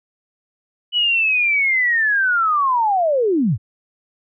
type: linear sweep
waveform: sine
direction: down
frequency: 2973 to 83.9 Hz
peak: -14 dBFS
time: 0.92-3.58 s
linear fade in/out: 50 ms
effects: none